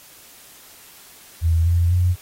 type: tone with pitch steps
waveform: sine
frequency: 82.5 / 85.85 / 89.35 Hz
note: E2 / F2 / F2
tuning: +2 / -29 / +40 cents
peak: -14 dBFS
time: 1.41-2.16 s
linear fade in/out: 50 ms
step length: 250 ms
effects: white hiss -46 dBFS RMS until 2.21 s + AAC 48 kbps